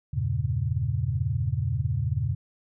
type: chord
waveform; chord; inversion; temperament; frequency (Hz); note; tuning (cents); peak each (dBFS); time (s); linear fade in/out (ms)
sine; E diminished seventh; none; equal; 82.41 / 98 / 116.54 / 138.59; E2 / G2 / Bb2 / Db3; 0 / 0 / 0 / 0; -31 / -30 / -28 / -29; 0.13-2.35; 10
effects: none